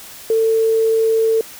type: tone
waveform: sine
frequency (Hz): 447.3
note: A4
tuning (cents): +28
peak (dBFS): -12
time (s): 0.3-1.41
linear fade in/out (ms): 2
effects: white hiss -37 dBFS RMS until 1.59 s